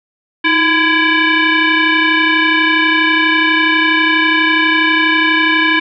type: tone with frequency modulation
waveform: sine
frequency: 315.9 Hz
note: D#4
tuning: 26 cents sharp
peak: -9 dBFS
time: 0.44-5.8 s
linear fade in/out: 10 ms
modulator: 664 Hz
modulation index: 4
effects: none